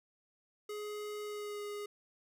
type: tone with pitch glide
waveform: square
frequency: 418.8 to 413 Hz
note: G#4 to G#4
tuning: +15 to -10 cents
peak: -40 dBFS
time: 0.69-1.86 s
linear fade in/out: 5 ms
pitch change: -25 cents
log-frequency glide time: 1.24-1.62 s
effects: none